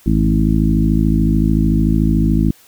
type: harmonic tone with a mistuned harmonic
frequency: 53.6 Hz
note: A1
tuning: 45 cents flat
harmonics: 1 / 2 / 3 / 4 / 5 / 6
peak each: -16 / -22 / -17 / -17 / -20 / -21 dBFS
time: 0.06-2.51 s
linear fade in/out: 5 ms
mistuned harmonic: 2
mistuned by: -34 cents
effects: white hiss -48 dBFS RMS until 2.67 s

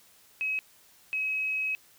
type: tone pair in turn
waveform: sine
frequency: 2553 / 2553 Hz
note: D#7 / D#7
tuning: +44 / +44 cents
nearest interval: unison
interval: 0 cents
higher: neither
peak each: -27 dBFS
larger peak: neither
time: 0.41-0.59 / 1.13-1.75 s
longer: second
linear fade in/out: 0 ms
effects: white hiss -59 dBFS RMS until 1.98 s

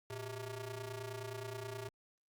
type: ring-modulated tone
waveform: sawtooth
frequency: 256.5 Hz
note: C4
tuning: 34 cents flat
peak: -35 dBFS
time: 0.1-1.89 s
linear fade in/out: 5 ms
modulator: 143 Hz
effects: Opus 48 kbps

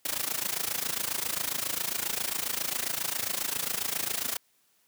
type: noise with amplitude modulation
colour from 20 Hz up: white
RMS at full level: -28 dBFS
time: 0.05-4.37 s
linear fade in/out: 5 ms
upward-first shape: sine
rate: 27.4 Hz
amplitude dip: 85%
effects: white hiss -68 dBFS RMS until 4.87 s + high-pass 100 Hz 12 dB/octave

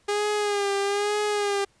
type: tone with vibrato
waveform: sawtooth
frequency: 408.2 Hz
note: G#4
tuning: 30 cents flat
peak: -19 dBFS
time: 0.08-1.65 s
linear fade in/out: 10 ms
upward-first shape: sine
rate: 1.1 Hz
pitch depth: 46 cents each way
effects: pink hiss -63 dBFS RMS until 1.8 s + resampled to 22050 Hz

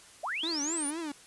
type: linear sweep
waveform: sine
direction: up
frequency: 523.3 to 9956 Hz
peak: -31 dBFS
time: 0.23-0.91 s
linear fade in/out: 10 ms
type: tone with vibrato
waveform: 45% pulse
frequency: 310 Hz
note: D#4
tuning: 6 cents flat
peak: -34 dBFS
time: 0.43-1.12 s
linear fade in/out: 5 ms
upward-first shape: triangle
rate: 4 Hz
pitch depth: 190 cents each way
effects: white hiss -54 dBFS RMS until 1.26 s + resampled to 24000 Hz

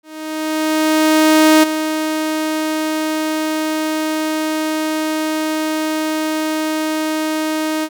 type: tone with ADSR envelope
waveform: sawtooth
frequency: 312.1 Hz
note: D#4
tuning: 5 cents sharp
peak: -3 dBFS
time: 0.03-7.89 s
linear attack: 1600 ms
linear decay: 13 ms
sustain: -10 dB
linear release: 55 ms
effects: none

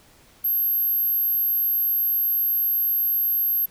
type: tone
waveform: sine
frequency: 12544 Hz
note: G9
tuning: in tune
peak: -19 dBFS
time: 0.44-3.66 s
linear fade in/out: 10 ms
effects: pink hiss -54 dBFS RMS until 3.7 s

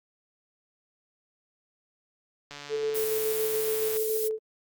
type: click train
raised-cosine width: 0.2 ms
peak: -24 dBFS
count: 211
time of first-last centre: 2.51-3.968 s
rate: 144 Hz
type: tone with tremolo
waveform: sine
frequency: 437.3 Hz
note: A4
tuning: 11 cents flat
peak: -25 dBFS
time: 2.69-4.39 s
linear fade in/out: 50 ms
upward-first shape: square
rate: 7.1 Hz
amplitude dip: 25%
type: noise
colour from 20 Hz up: violet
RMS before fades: -32 dBFS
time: 2.94-4.29 s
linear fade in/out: 20 ms
effects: Opus 48 kbps

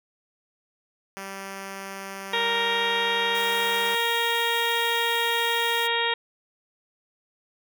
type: tone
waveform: 5% pulse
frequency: 194.9 Hz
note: G3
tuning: 10 cents flat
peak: -23 dBFS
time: 1.17-3.95 s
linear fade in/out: 0 ms
type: harmonic tone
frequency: 466.2 Hz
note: A#4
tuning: in tune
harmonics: 1 / 2 / 3 / 4 / 5 / 6 / 7 / 8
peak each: -30 / -28 / -34 / -28 / -33 / -33 / -30 / -31 dBFS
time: 2.33-6.14 s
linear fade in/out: 5 ms
type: high-pass noise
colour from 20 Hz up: white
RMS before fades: -38 dBFS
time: 3.34-5.88 s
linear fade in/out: 20 ms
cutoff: 5000 Hz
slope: 24 dB/octave
effects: none

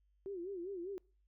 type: tone with vibrato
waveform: sine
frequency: 370 Hz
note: F#4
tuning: in tune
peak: -40 dBFS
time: 0.26-0.98 s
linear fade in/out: 0 ms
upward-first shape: sine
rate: 5 Hz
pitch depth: 150 cents each way
effects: noise-tail reverb RT60 0.4 s tail -26 dB re dry + added 50 Hz sine -70 dBFS peak until 1.27 s

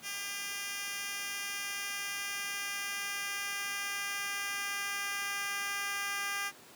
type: tone with high-pass filter sweep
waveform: 10% pulse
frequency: 401.3 Hz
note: G4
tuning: 41 cents sharp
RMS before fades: -37 dBFS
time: 0.02-6.52 s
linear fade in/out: 50 ms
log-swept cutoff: 2700 to 1400 Hz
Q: 0.87
effects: pink hiss -54 dBFS RMS until 6.75 s + high-pass 200 Hz 12 dB/octave

